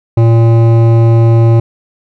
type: tone with hard clipping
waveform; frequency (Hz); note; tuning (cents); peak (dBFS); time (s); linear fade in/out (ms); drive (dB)
triangle; 115; A#2; -23; -6; 0.17-1.6; 5; 17
effects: none